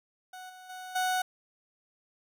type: tone with level steps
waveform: 30% pulse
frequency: 740 Hz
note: F#5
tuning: in tune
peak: -40 / -45 / -38 / -24 dBFS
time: 0.33-1.22 s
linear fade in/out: 5 ms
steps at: 0.49 / 0.69 / 0.95 s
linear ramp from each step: 10 ms
effects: none